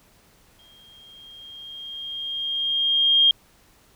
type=tone with exponential growth; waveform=sine; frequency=3222 Hz; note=G7; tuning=47 cents sharp; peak=-12 dBFS; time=0.59-3.31 s; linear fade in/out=2 ms; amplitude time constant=590 ms; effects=pink hiss -57 dBFS RMS until 3.95 s